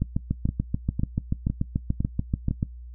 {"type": "two click trains", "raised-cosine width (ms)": 5, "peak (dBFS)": [-13, -11], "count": [5, 19], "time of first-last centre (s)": [[0.49, 2.51], [0.02, 2.629]], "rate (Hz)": [1.98, 6.9], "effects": ["noise-tail reverb RT60 0.1 s tail -19 dB re dry", "added 60 Hz sine -38 dBFS peak until 2.94 s"]}